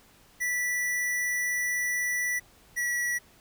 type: tone pair in turn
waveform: square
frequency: 1964 / 1938.1 Hz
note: B6 / B6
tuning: -10 / -33 cents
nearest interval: unison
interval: 23 cents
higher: first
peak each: -27 dBFS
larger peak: neither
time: 0.4-2.4 / 2.76-3.19 s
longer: first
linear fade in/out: 20 ms
effects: pink hiss -58 dBFS RMS until 3.4 s